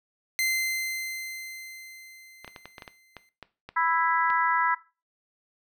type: tone with exponential decay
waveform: sawtooth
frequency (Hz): 2075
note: C7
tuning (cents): -15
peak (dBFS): -20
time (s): 0.39-3.29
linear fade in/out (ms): 0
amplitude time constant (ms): 630
type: clicks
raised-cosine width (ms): 0.3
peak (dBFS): -24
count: 11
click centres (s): 2.446 / 2.478 / 2.562 / 2.656 / 2.782 / 2.822 / 2.878 / 3.167 / 3.427 / 3.69 / 4.302
type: harmonic tone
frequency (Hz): 330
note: E4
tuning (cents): +2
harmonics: 3 / 4 / 5 / 6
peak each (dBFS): -25 / -27 / -29 / -31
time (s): 3.76-4.75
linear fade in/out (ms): 10
effects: noise-tail reverb RT60 0.3 s tail -17 dB re dry